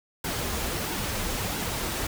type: noise with flanger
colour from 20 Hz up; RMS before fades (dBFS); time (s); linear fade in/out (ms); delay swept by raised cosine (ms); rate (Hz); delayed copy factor
pink; -30; 0.24-2.07; 5; 1.6 to 7.5; 1.5; -0.5
effects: none